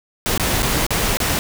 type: noise with dropouts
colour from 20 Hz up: pink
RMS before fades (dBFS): -19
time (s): 0.26-1.39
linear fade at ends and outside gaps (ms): 0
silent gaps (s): 0.377-0.397 / 0.622-0.629 / 0.866-0.906 / 1.171-1.202
effects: none